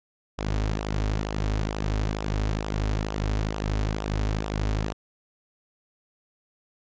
sawtooth tone with flanger, 52.3 Hz, G#1, 13 cents sharp, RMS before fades -27 dBFS, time 0.38-4.93 s, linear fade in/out 10 ms, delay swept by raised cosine 0.45 to 6.05 ms, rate 2.2 Hz, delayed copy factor -0.55, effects resampled to 16000 Hz

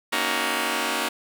5% pulse chord, D# minor seventh, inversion second, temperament just, 233.3 / 280 / 311.1 / 373.4 Hz, A#3 / C#4 / D#4 / F#4, +2 / +18 / 0 / +16 cents, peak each -18 dBFS, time 0.12-1.09 s, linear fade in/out 10 ms, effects none

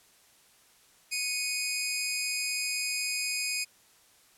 15% pulse tone pair together, 2217 / 2489 Hz, C#7 / D#7, 0 / 0 cents, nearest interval major second, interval 200 cents, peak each -31 / -23 dBFS, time 1.11-3.65 s, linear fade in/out 20 ms, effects white hiss -61 dBFS RMS until 4.37 s + low-pass 12000 Hz 12 dB/octave

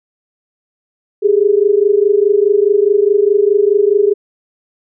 sine tone pair together, 396.6 / 421.4 Hz, G4 / G#4, +20 / +25 cents, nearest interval minor second, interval 105 cents, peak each -11 dBFS, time 1.22-4.14 s, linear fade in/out 20 ms, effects none

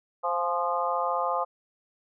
harmonic tone with a mistuned harmonic, 174.61 Hz, F3, in tune, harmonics 3 / 4 / 5 / 6 / 7, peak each -31 / -31 / -31 / -31 / -31 dBFS, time 0.23-1.45 s, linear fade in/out 20 ms, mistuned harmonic 5, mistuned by -41 cents, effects none

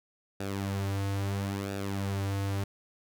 sawtooth tone with flanger, 98.7 Hz, G2, 12 cents sharp, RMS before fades -32 dBFS, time 0.4-2.64 s, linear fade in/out 5 ms, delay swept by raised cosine 0.95 to 5.05 ms, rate 0.75 Hz, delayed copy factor -0.65, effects none

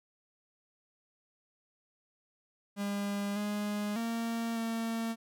45% pulse tone with pitch steps, 202 / 207.4 / 230.1 / 227.4 Hz, G#3 / G#3 / A#3 / A#3, -48 / -2 / -22 / -43 cents, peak -32 dBFS, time 2.76-5.16 s, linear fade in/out 50 ms, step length 600 ms, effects none

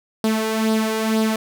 sawtooth tone with flanger, 220 Hz, A3, in tune, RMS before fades -20 dBFS, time 0.24-1.36 s, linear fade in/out 2 ms, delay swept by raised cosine 0.21 to 2.11 ms, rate 2.1 Hz, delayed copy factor +0.55, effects none

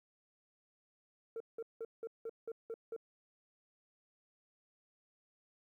sine tone bursts, 454.3 Hz, A#4, 45 cents flat, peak -37 dBFS, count 8, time 1.36-2.964 s, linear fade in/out 2 ms, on 43 ms, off 180 ms, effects tanh soft clip ceiling -38 dBFS + 13-bit

